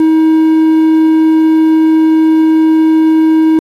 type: tone with quantisation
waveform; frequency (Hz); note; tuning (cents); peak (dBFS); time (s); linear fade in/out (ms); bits
triangle; 317.8; D#4; +37; -3; 0-3.59; 2; 5
effects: AAC 32 kbps